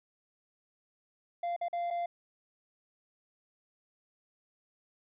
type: tone with dropouts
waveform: triangle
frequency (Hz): 693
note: F5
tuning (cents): -14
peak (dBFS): -29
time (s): 1.43-2.06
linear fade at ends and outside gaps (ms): 5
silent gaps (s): 1.564-1.612 / 1.684-1.729 / 1.904-1.908
effects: resampled to 8000 Hz